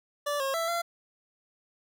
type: tone with pitch steps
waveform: 25% pulse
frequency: 581 / 541 / 663 / 684 Hz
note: D5 / C#5 / E5 / F5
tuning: -19 / -42 / +10 / -36 cents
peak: -24 dBFS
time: 0.26-0.82 s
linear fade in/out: 10 ms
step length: 140 ms
effects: none